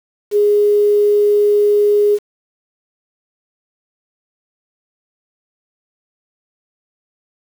sine tone with quantisation, 413.8 Hz, G#4, 6 cents flat, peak -9 dBFS, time 0.31-2.19 s, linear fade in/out 50 ms, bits 6, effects none

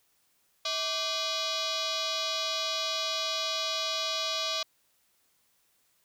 sine tone with frequency modulation, 261.6 Hz, C4, in tune, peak -27 dBFS, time 0.65-4.63 s, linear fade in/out 5 ms, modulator 905 Hz, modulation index 5.5, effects tanh soft clip ceiling -25 dBFS + white hiss -70 dBFS RMS until 6.04 s

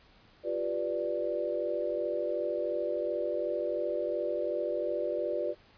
sine chord, G dominant seventh, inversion third, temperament equal, 349.2 / 392 / 493.9 / 587.3 Hz, F4 / G4 / B4 / D5, 0 / 0 / 0 / 0 cents, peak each -36 / -38 / -35 / -32 dBFS, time 0.43-5.55 s, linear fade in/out 50 ms, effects pink hiss -60 dBFS RMS until 5.77 s + resampled to 11025 Hz

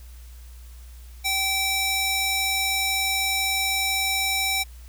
square tone with high-pass filter, 774 Hz, G5, 22 cents flat, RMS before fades -24 dBFS, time 1.24-4.64 s, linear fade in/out 20 ms, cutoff 2000 Hz, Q 0.74, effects added 60 Hz sine -40 dBFS peak until 4.88 s + white hiss -54 dBFS RMS until 4.88 s

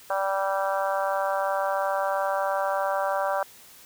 harmonic tone, 194.5 Hz, G3, 13 cents flat, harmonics 3 / 4 / 5 / 6 / 7 / 8, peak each -27 / -29 / -31 / -33 / -34 / -35 dBFS, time 0.1-3.43 s, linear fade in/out 2 ms, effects white hiss -50 dBFS RMS until 3.85 s

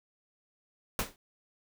pink noise with exponential decay, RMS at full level -27 dBFS, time 0.99-1.16 s, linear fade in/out 1 ms, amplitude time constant 35 ms, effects none

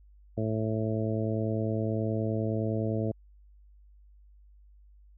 harmonic tone, 109.8 Hz, A2, 3 cents flat, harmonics 1 / 2 / 3 / 4 / 5 / 6, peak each -30 / -33 / -35 / -36 / -37 / -38 dBFS, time 0.37-3.12 s, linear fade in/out 10 ms, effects added 50 Hz sine -53 dBFS peak until 5.17 s

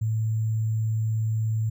sine tone with sample-and-hold, 110.4 Hz, A2, 6 cents sharp, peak -22 dBFS, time 0.01-1.7 s, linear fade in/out 10 ms, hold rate 7350 Hz, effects none

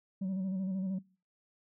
sine tone with vibrato, 189.6 Hz, F#3, 43 cents sharp, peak -29 dBFS, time 0.21-0.99 s, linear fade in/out 10 ms, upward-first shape square, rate 13 Hz, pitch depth 39 cents each way, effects noise-tail reverb RT60 0.4 s tail -24 dB re dry + tanh soft clip ceiling -31 dBFS

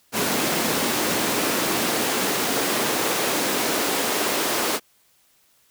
pink noise with high-pass filter sweep, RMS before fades -23 dBFS, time 0.12-4.8 s, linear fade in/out 50 ms, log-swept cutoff 230 to 350 Hz, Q 1.2, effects white hiss -61 dBFS RMS until 5.7 s

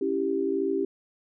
sine chord, C# diminished, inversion none, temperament equal, 277.2 / 329.6 / 392 Hz, C#4 / E4 / G4, 0 / 0 / 0 cents, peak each -30 / -30 / -26 dBFS, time 0.01-0.85 s, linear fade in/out 5 ms, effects none

